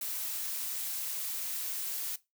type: noise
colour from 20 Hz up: blue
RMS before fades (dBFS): -36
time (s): 0.01-2.16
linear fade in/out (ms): 5
effects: noise-tail reverb RT60 0.2 s tail -18 dB re dry